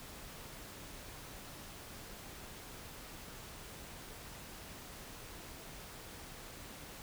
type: silence
effects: pink hiss -50 dBFS RMS until 7.02 s